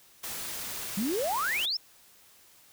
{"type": "noise", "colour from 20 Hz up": "white", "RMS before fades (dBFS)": -37, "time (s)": [0.23, 1.66], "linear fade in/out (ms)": 10}
{"type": "exponential sweep", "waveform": "sine", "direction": "up", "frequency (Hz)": [186.2, 5500], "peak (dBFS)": -27, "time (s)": [0.97, 1.77], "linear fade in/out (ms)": 5}
{"effects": ["white hiss -58 dBFS RMS until 2.72 s"]}